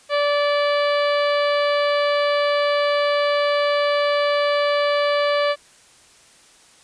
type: harmonic tone with a mistuned harmonic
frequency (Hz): 580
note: D5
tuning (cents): -22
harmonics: 1 / 2 / 3 / 4 / 5 / 6 / 7 / 8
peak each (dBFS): -18 / -24 / -28 / -30 / -32 / -34 / -35 / -36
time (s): 0.09-5.56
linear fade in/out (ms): 50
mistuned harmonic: 5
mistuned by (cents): +19
effects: white hiss -51 dBFS RMS until 6.83 s + resampled to 22050 Hz